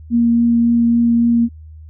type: tone with vibrato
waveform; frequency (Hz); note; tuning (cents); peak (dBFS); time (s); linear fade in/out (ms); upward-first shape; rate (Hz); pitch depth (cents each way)
sine; 234.5; A#3; +11; -10; 0.1-1.49; 50; triangle; 3.6; 9
effects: added 78 Hz sine -34 dBFS peak until 1.89 s